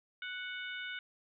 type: harmonic tone with a mistuned harmonic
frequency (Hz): 740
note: F#5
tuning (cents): 0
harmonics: 2 / 3 / 4 / 5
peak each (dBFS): -41 / -45 / -47 / -49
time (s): 0.22-0.99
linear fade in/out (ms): 2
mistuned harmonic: 5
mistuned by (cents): -34
effects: none